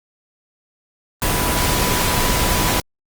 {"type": "tone in noise", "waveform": "sine", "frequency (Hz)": 987.8, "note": "B5", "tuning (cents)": 0, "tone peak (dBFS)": -26, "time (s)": [1.22, 2.8], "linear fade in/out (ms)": 0, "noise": "pink", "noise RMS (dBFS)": -18, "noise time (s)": [1.22, 2.8], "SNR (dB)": -11, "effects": ["Opus 24 kbps"]}